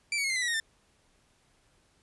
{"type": "tone with pitch steps", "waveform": "sawtooth", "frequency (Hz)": [2339, 2252, 2167, 2086, 2008, 1933.1, 1860.8, 1791.2], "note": ["D7", "C#7", "C#7", "C7", "B6", "B6", "A#6", "A6"], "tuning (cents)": [-8, 27, -40, -6, 28, -38, -4, 30], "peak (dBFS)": -24, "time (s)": [0.12, 0.6], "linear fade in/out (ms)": 2, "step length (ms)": 60, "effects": ["pink hiss -67 dBFS RMS until 2.02 s", "resampled to 24000 Hz"]}